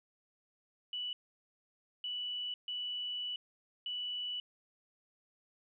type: tone bursts at uneven times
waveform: sine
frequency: 2960 Hz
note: F#7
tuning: in tune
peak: -36 dBFS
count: 4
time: 0.93-1.13 / 2.04-2.54 / 2.68-3.36 / 3.86-4.4 s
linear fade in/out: 2 ms
effects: none